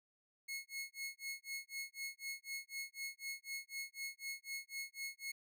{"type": "tone with tremolo", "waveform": "sawtooth", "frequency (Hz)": 2176, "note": "C#7", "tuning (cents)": -33, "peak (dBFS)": -37, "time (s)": [0.48, 5.32], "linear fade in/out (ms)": 10, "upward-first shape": "sine", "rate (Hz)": 4, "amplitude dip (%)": 100, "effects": []}